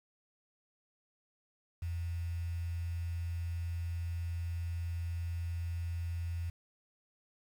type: tone with quantisation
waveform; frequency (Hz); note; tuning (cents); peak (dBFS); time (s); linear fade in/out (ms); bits
sine; 85.1; F2; -44; -34; 1.82-6.5; 5; 9
effects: none